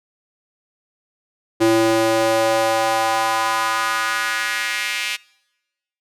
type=tone with high-pass filter sweep; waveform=square; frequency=112.1 Hz; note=A2; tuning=33 cents sharp; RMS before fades=-19 dBFS; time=1.6-5.17 s; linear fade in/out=20 ms; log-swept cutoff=340 to 2500 Hz; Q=2.4; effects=noise-tail reverb RT60 1.0 s tail -24 dB re dry + low-pass 12000 Hz 12 dB/octave